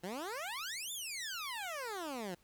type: exponential two-way sweep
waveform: 15% pulse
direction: up then down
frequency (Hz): 167.9 to 3633 to 167.9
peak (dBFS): -33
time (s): 0.03-2.35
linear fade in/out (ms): 10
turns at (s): 0.92
effects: pink hiss -70 dBFS RMS until 2.43 s